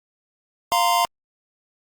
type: chord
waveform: square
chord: F suspended fourth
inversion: none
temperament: equal with one note detuned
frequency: 698.5 / 932.3 / 1035.7 Hz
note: F5 / Bb5 / C6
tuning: 0 / 0 / -18 cents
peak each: -22 dBFS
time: 0.72-1.05 s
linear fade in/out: 0 ms
effects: Opus 48 kbps